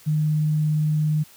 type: tone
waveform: sine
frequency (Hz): 152.9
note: D#3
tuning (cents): -30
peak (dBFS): -18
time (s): 0.06-1.24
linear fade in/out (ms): 20
effects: white hiss -50 dBFS RMS until 1.36 s